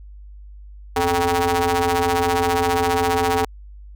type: ring-modulated tone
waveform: sawtooth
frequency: 171.6 Hz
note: F3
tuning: 30 cents flat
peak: -10 dBFS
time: 0.96-3.45 s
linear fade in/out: 5 ms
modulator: 608 Hz
effects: added 50 Hz sine -37 dBFS peak until 3.95 s